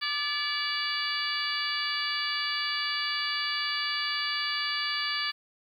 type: harmonic tone with a mistuned harmonic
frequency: 576 Hz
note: D5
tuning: 34 cents flat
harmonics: 2 / 3 / 4 / 5 / 6 / 7 / 8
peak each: -36 / -34 / -36 / -36 / -37 / -40 / -33 dBFS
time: 0.01-5.32 s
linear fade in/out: 20 ms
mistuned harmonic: 2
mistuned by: +50 cents
effects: 10-bit